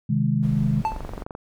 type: chord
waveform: sine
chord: Ab major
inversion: first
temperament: equal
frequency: 130.81 / 155.56 / 207.7 Hz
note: C3 / Eb3 / Ab3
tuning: 0 / 0 / 0 cents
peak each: -23 dBFS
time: 0.09-0.82 s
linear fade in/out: 10 ms
type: noise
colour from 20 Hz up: brown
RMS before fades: -35 dBFS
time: 0.42-1.24 s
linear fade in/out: 20 ms
type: tone with exponential decay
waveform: triangle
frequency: 880 Hz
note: A5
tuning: in tune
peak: -15 dBFS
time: 0.85-1.04 s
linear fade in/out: 0 ms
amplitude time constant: 41 ms
type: click train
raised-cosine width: 1 ms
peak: -20 dBFS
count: 11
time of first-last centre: 0.92-1.351 s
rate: 23.2 Hz
effects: none